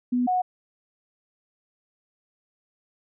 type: tone pair in turn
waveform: sine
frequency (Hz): 247 / 732.9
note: B3 / F#5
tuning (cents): 0 / -17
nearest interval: octave + perfect fifth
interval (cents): 1883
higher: second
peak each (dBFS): -20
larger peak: neither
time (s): 0.12-0.27 / 0.27-0.42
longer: neither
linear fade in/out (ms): 10
effects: none